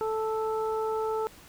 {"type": "harmonic tone", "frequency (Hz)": 439, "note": "A4", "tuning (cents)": -4, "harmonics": [1, 2, 3], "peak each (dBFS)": [-28, -33, -37], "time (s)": [0.01, 1.27], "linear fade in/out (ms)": 0, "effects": ["pink hiss -52 dBFS RMS until 1.48 s"]}